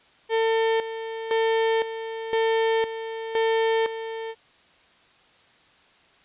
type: tone with tremolo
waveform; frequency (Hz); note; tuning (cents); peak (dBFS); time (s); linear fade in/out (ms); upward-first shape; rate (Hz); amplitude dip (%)
35% pulse; 450; A4; +39; -18; 0.29-4.35; 50; square; 0.98; 70
effects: white hiss -57 dBFS RMS until 6.24 s + resampled to 8000 Hz